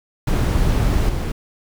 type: noise with level steps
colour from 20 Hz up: brown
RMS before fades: -17 / -22 dBFS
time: 0.27-1.32 s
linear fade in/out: 5 ms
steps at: 1.09 s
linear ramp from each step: 2 ms
effects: none